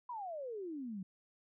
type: exponential sweep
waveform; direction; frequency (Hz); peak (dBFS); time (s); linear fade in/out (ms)
sine; down; 1013 to 180.4; -40; 0.09-1.03; 5
effects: none